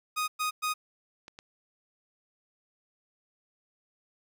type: tone bursts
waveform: sawtooth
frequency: 1244.5 Hz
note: D#6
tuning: in tune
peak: -24 dBFS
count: 3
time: 0.16-0.74 s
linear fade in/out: 20 ms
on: 120 ms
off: 110 ms
type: clicks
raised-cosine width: 0.2 ms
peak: -28 dBFS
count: 2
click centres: 1.281 / 1.389 s
effects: none